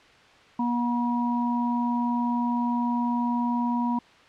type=harmonic tone; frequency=240.2 Hz; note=B3; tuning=48 cents flat; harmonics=1 / 3 / 4; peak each=-24 / -38 / -28 dBFS; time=0.59-3.99 s; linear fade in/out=5 ms; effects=white hiss -53 dBFS RMS until 4.28 s + low-pass 3000 Hz 12 dB/octave